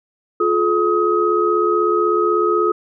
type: tone cluster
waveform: sine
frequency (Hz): 352.4 / 428.6 / 1264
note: F4 / A4 / D#6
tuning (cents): +16 / -45 / +27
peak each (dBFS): -18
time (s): 0.4-2.72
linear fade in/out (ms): 5
effects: none